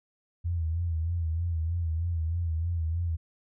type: tone with vibrato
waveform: sine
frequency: 83.2 Hz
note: E2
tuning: 17 cents sharp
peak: -26 dBFS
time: 0.44-3.17 s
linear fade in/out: 20 ms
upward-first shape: sine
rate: 3.2 Hz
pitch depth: 73 cents each way
effects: none